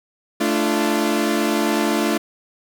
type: chord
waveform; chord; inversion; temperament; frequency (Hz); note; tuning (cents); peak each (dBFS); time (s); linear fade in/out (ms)
sawtooth; D minor; second; equal with one note detuned; 220 / 293.7 / 344; A3 / D4 / F4; 0 / 0 / -26; -18; 0.4-2.18; 10
effects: none